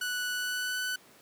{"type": "tone with pitch glide", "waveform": "sawtooth", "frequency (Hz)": [1480, 1497.2], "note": ["F#6", "F#6"], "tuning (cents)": [0, 20], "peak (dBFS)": -27, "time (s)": [0.01, 0.96], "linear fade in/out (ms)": 5, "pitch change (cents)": 20, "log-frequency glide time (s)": [0.34, 0.8], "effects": ["pink hiss -57 dBFS RMS until 1.21 s", "high-pass 200 Hz 12 dB/octave"]}